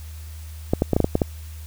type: clicks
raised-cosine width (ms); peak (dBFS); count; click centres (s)
2; -4; 8; 0.735 / 0.821 / 0.933 / 0.965 / 1.003 / 1.044 / 1.154 / 1.218
effects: added 78 Hz sine -34 dBFS peak until 1.66 s + white hiss -48 dBFS RMS until 1.66 s